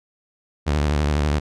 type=tone with vibrato; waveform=sawtooth; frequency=73.9 Hz; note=D2; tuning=11 cents sharp; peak=-14 dBFS; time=0.66-1.4 s; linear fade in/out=20 ms; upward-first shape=sine; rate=12 Hz; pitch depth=84 cents each way; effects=low-pass 7000 Hz 12 dB/octave